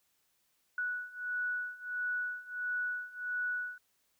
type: beating tone pair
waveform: sine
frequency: 1473 / 1474.5 Hz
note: F#6 / F#6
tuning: -8 / -6 cents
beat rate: 1.5 Hz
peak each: -38 / -36 dBFS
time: 0.78-3.78 s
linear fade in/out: 2 ms
effects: white hiss -75 dBFS RMS until 4.19 s